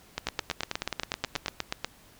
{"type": "two click trains", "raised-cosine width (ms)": 0.2, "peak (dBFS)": [-12, -11], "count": [13, 14], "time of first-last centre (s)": [[0.18, 1.461], [0.27, 1.846]], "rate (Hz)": [9.37, 8.25], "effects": ["pink hiss -56 dBFS RMS until 2.19 s"]}